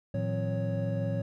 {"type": "tone cluster", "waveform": "triangle", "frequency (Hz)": [112.1, 157.7, 177.9, 262.2, 556], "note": ["A2", "D#3", "F3", "C4", "C#5"], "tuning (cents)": [33, 24, 32, 4, 5], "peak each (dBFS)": [-29, -35, -33, -38, -33], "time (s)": [0.14, 1.22], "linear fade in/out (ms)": 5, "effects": []}